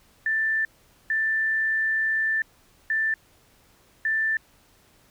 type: tone bursts at uneven times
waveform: sine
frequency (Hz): 1771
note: A6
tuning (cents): +11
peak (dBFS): -21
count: 4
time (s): 0.26-0.65 / 1.1-2.42 / 2.9-3.14 / 4.05-4.37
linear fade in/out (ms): 2
effects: pink hiss -59 dBFS RMS until 5.1 s